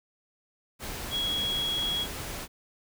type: tone in noise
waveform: sine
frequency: 3322 Hz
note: G#7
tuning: in tune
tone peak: -27 dBFS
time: 1.1-2.07 s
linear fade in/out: 50 ms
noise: pink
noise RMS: -37 dBFS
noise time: 0.79-2.48 s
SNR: +7 dB
effects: none